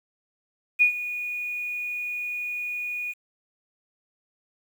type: tone with ADSR envelope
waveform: sine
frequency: 2457 Hz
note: D#7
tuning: 22 cents flat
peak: -13 dBFS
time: 0.79-3.14 s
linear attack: 27 ms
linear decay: 100 ms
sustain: -15 dB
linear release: 36 ms
effects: 8-bit